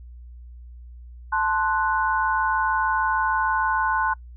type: chord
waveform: sine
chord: F# diminished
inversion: first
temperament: equal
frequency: 880 / 1046.5 / 1480 Hz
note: A5 / C6 / F#6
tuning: 0 / 0 / 0 cents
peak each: -24 dBFS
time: 1.32-4.14 s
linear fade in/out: 10 ms
effects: noise-tail reverb RT60 0.1 s tail -26 dB re dry + added 60 Hz sine -39 dBFS peak until 4.36 s